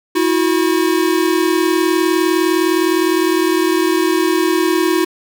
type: tone pair together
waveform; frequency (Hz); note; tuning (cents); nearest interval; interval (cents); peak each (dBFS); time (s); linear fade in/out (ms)
square; 323.9 / 363.6; E4 / F#4; -30 / -30; major second; 200; -16; 0.15-5.05; 10
effects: none